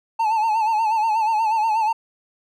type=tone with vibrato; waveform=triangle; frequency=879 Hz; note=A5; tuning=2 cents flat; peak=-15 dBFS; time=0.19-1.93 s; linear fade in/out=10 ms; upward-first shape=sine; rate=8.3 Hz; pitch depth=72 cents each way; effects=none

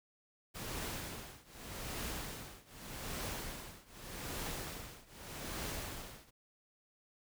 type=noise with tremolo; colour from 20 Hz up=pink; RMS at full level=-40 dBFS; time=0.54-6.31 s; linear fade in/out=20 ms; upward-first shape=triangle; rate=0.83 Hz; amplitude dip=95%; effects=none

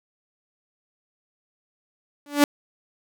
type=tone with exponential growth; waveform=sawtooth; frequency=289.2 Hz; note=D4; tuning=27 cents flat; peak=-6 dBFS; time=2.26-2.44 s; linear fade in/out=2 ms; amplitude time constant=39 ms; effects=none

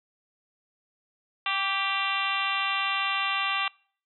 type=harmonic tone with a mistuned harmonic; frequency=393.4 Hz; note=G4; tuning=6 cents sharp; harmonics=2 / 3 / 4 / 5 / 6 / 7 / 8 / 9 / 10; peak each=-35 / -30 / -37 / -35 / -34 / -30 / -36 / -35 / -43 dBFS; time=1.46-3.68 s; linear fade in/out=2 ms; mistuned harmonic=3; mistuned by=-23 cents; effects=noise-tail reverb RT60 0.5 s tail -26 dB re dry

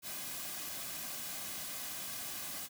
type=noise with comb filter; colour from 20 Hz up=white; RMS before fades=-42 dBFS; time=0.02-2.69 s; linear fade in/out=50 ms; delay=2.2 ms; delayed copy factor=-0.55; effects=none

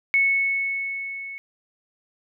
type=tone with level ramp; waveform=sine; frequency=2205 Hz; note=C#7; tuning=10 cents flat; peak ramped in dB=-15 to -33 dBFS; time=0.14-1.38 s; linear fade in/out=0 ms; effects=none

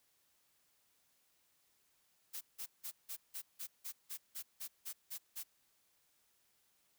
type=noise bursts; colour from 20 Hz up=blue; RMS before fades=-44 dBFS; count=13; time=2.33-5.436 s; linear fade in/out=20 ms; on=82 ms; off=170 ms; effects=white hiss -75 dBFS RMS until 6.98 s

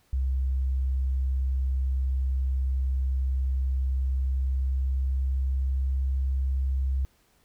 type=tone with pitch glide; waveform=sine; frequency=65.6 to 66.4 Hz; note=C2 to C2; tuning=+5 to +26 cents; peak=-23 dBFS; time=0.13-7.05 s; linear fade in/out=0 ms; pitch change=+21 cents; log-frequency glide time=3.97-6.12 s; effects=pink hiss -65 dBFS RMS until 7.44 s

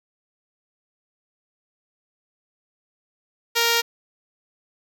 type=tone; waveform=5% pulse; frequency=466.2 Hz; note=A#4; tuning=in tune; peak=-6 dBFS; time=3.55-3.82 s; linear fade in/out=20 ms; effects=none

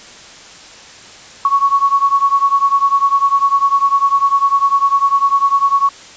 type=beating tone pair; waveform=sine; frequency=1109 / 1119 Hz; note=C#6 / C#6; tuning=0 / +16 cents; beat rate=10 Hz; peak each=-12 / -14 dBFS; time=1.45-5.89 s; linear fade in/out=2 ms; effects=white hiss -37 dBFS RMS until 6.16 s + resampled to 16000 Hz

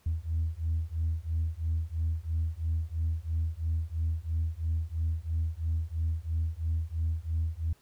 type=beating tone pair; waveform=sine; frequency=79.6 / 82.6 Hz; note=D#2 / E2; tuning=+40 / +4 cents; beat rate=3 Hz; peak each=-30 dBFS; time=0.06-7.73 s; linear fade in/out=5 ms; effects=tanh soft clip ceiling -22 dBFS + pink hiss -65 dBFS RMS until 7.81 s

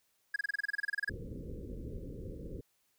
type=tone bursts; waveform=triangle; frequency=1661.2 Hz; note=G#6; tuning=in tune; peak=-28 dBFS; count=16; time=0.34-1.096 s; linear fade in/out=5 ms; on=21 ms; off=28 ms
type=low-pass noise; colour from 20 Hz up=pink; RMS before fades=-43 dBFS; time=1.09-2.61 s; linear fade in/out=5 ms; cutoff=530 Hz; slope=96 dB/octave
effects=white hiss -75 dBFS RMS until 2.98 s

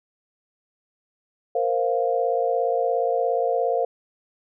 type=chord; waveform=sine; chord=Bb suspended second; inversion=none; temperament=equal; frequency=466.2 / 523.3 / 698.5 Hz; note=Bb4 / C5 / F5; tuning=0 / 0 / 0 cents; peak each=-24 dBFS; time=1.55-3.85 s; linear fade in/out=5 ms; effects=none

